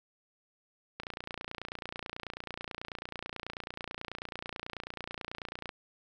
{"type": "click train", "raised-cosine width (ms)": 0.3, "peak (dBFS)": -22, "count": 138, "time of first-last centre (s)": [1, 5.692], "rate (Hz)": 29.2, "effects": []}